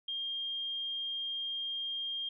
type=tone; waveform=sine; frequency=3213 Hz; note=G7; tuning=42 cents sharp; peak=-34 dBFS; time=0.08-2.29 s; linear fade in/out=5 ms; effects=none